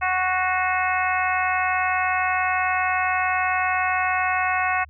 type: harmonic tone with a mistuned harmonic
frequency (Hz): 369.4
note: F#4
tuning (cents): -3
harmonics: 2 / 3 / 4 / 5 / 6 / 7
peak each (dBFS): -24 / -26 / -27 / -28 / -29 / -29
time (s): 0.01-4.85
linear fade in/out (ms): 20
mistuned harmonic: 6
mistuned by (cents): -39
effects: added 74 Hz sine -44 dBFS peak until 4.89 s